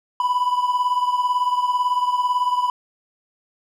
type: beating tone pair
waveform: triangle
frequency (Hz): 987.8 / 1005.8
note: B5 / B5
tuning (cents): 0 / +31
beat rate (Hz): 18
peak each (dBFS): -17 / -22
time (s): 0.2-2.7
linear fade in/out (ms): 2
effects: none